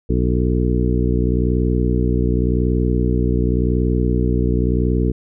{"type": "harmonic tone with a mistuned harmonic", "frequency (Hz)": 60.9, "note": "B1", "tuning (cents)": -24, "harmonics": [1, 2, 3, 4, 5, 6, 7], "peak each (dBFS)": [-18, -21, -23, -24, -25, -26, -26], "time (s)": [0.09, 5.12], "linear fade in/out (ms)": 10, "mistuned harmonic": 7, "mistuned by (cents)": 62, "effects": []}